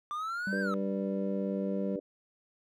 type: linear two-way sweep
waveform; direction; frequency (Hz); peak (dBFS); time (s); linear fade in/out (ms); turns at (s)
triangle; up then down; 1174.7 to 1602 to 1258; -31; 0.11-0.74; 0; 0.6
type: tone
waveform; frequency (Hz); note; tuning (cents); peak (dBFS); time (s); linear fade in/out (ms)
triangle; 196; G3; 0; -30; 0.47-1.96; 2
type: harmonic tone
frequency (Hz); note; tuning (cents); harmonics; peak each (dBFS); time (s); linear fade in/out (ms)
98; G2; 0; 3 / 4 / 5 / 6; -39 / -40 / -37 / -41; 0.52-2; 10
effects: none